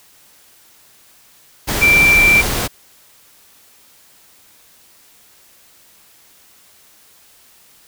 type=tone in noise; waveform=sine; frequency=2349 Hz; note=D7; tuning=in tune; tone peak=-8 dBFS; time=1.81-2.42 s; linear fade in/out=20 ms; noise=pink; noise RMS=-19 dBFS; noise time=1.67-2.68 s; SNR=+8 dB; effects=white hiss -49 dBFS RMS until 7.87 s